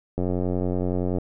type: click train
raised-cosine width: 2 ms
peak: -13 dBFS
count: 92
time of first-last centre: 0.18-1.184 s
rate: 90.6 Hz
effects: none